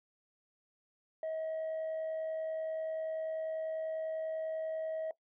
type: tone with amplitude modulation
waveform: sine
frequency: 638 Hz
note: D#5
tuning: 43 cents sharp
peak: -31 dBFS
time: 1.23-5.11 s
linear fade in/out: 2 ms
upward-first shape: sine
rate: 70.2 Hz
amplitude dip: 30%
effects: noise-tail reverb RT60 0.1 s tail -19 dB re dry + tanh soft clip ceiling -33 dBFS